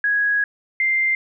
sine tone pair in turn, 1661.2 / 2093 Hz, G#6 / C7, 0 / 0 cents, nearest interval major third, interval 400 cents, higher second, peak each -16 dBFS, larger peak neither, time 0.04-0.44 / 0.8-1.15 s, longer first, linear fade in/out 2 ms, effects none

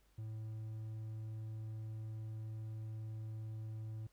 triangle tone, 109.7 Hz, A2, 5 cents flat, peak -40 dBFS, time 0.18-4.07 s, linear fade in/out 5 ms, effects added 50 Hz sine -70 dBFS peak until 4.12 s + pink hiss -75 dBFS RMS until 4.12 s

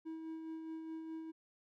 triangle tone with tremolo, 321.5 Hz, E4, 43 cents flat, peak -39 dBFS, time 0.05-1.32 s, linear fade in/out 20 ms, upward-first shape sine, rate 4.8 Hz, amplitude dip 35%, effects none

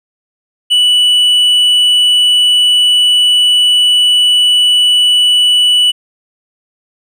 triangle tone with hard clipping, 2960 Hz, F#7, in tune, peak -7 dBFS, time 0.7-5.92 s, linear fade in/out 20 ms, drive 6 dB, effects none

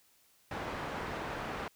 white low-pass noise, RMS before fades -39 dBFS, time 0.51-1.68 s, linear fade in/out 2 ms, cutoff 1300 Hz, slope 12 dB/octave, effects white hiss -67 dBFS RMS until 1.75 s

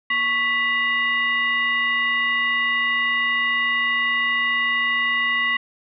sine tone with frequency modulation, 1975.5 Hz, B6, in tune, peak -18 dBFS, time 0.1-5.57 s, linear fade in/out 5 ms, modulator 867 Hz, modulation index 0.78, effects none

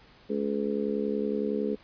harmonic tone, 70.8 Hz, C#2, 37 cents sharp, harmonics 3 / 4 / 5 / 6 / 7, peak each -31 / -34 / -41 / -30 / -35 dBFS, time 0.29-1.76 s, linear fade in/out 20 ms, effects pink hiss -56 dBFS RMS until 1.83 s + resampled to 11025 Hz

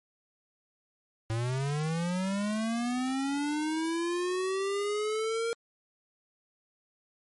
square linear sweep, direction up, 110 to 466.2 Hz, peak -29 dBFS, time 1.3-5.53 s, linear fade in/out 0 ms, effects MP3 48 kbps

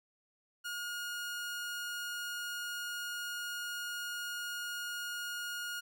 sawtooth tone, 1432 Hz, F6, 43 cents sharp, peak -34 dBFS, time 0.64-5.81 s, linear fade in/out 20 ms, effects none

